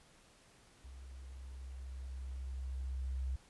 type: tone with level ramp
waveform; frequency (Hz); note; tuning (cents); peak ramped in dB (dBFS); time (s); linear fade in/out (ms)
sine; 65.3; C2; -3; -49 to -34; 0.84-3.36; 5
effects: pink hiss -64 dBFS RMS until 3.49 s + resampled to 24000 Hz